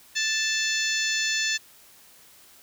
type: harmonic tone with a mistuned harmonic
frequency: 880 Hz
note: A5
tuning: in tune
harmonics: 2 / 3 / 4 / 5 / 6 / 7 / 8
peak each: -28 / -30 / -31 / -32 / -33 / -33 / -34 dBFS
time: 0.15-1.58 s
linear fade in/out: 20 ms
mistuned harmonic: 5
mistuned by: -23 cents
effects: white hiss -53 dBFS RMS until 2.62 s